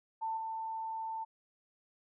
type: tone with level steps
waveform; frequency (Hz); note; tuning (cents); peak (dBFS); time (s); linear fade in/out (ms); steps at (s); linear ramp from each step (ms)
sine; 892; A5; +23; -33 / -36; 0.21-1.25; 20; 0.37; 2
effects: none